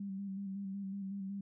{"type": "tone with vibrato", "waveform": "sine", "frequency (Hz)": 196, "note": "G3", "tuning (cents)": 0, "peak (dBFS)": -38, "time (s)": [0, 1.41], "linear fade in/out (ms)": 5, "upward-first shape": "square", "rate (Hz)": 5.4, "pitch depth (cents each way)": 30, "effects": []}